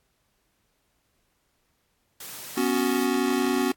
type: high-pass noise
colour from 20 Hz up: white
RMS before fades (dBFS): -39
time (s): 2.2-3.06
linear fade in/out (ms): 5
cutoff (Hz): 100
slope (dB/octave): 24
type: chord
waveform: square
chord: B suspended second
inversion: none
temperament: just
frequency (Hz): 246.9 / 277.8 / 370.4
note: B3 / C#4 / F#4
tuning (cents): 0 / +4 / +2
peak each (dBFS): -27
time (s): 2.57-3.72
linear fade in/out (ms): 5
effects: pink hiss -71 dBFS RMS until 3.76 s + AAC 64 kbps